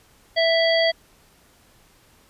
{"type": "harmonic tone", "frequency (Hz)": 659.3, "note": "E5", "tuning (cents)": 0, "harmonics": [1, 3, 5, 7], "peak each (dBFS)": [-18, -23, -25, -26], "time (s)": [0.36, 0.92], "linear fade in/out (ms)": 20, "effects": ["pink hiss -56 dBFS RMS until 2.29 s", "resampled to 32000 Hz"]}